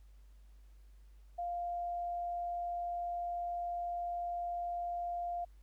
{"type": "tone", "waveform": "sine", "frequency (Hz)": 698.5, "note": "F5", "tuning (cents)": 0, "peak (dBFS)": -35, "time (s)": [1.38, 5.45], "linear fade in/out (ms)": 10, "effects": ["added 50 Hz sine -55 dBFS peak until 5.62 s", "pink hiss -75 dBFS RMS until 5.62 s"]}